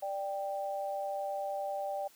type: tone pair together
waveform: sine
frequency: 589 / 786.2 Hz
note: D5 / G5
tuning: +5 / +5 cents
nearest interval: perfect fourth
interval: 500 cents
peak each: -36 / -36 dBFS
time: 0.02-2.08 s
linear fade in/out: 10 ms
effects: white hiss -61 dBFS RMS until 2.15 s